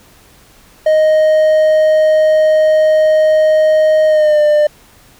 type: tone with pitch glide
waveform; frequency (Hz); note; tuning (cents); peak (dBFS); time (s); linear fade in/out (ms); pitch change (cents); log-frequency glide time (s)
triangle; 622.3 to 599; D#5 to D5; 0 to +34; -5; 0.86-4.67; 5; -66; 4.07-4.41
effects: pink hiss -45 dBFS RMS until 5.19 s